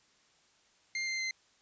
sawtooth tone with pitch steps, 2100 / 2087 / 2073 Hz, C7 / C7 / C7, +6 / -5 / -17 cents, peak -29 dBFS, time 0.95-1.31 s, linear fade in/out 2 ms, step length 120 ms, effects white hiss -67 dBFS RMS until 1.61 s + resampled to 16000 Hz

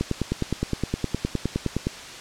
click train, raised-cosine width 3 ms, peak -10 dBFS, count 19, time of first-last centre 0.01-1.87 s, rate 9.68 Hz, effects white hiss -38 dBFS RMS until 2.2 s + low-pass 6000 Hz 12 dB/octave

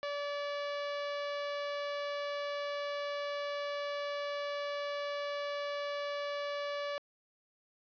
sawtooth tone, 576 Hz, D5, 34 cents flat, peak -31 dBFS, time 0.03-6.98 s, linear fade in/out 0 ms, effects resampled to 11025 Hz + 11-bit

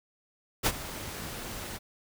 pink noise with ADSR envelope, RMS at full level -23 dBFS, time 0.63-1.79 s, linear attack 35 ms, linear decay 49 ms, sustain -16 dB, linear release 30 ms, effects none

